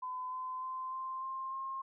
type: tone with pitch steps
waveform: sine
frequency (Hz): 1014 / 1024.6 / 1035.3 / 1046.1 / 1057.1 / 1068.1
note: B5 / C6 / C6 / C6 / C6 / C6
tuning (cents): +45 / -37 / -19 / -1 / +17 / +35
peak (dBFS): -37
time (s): 0.02-1.82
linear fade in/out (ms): 10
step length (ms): 300
effects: none